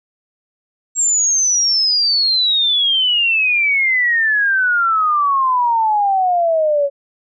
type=exponential sweep; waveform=sine; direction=down; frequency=7600 to 554.4 Hz; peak=-12 dBFS; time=0.95-6.9 s; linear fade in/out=50 ms; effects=none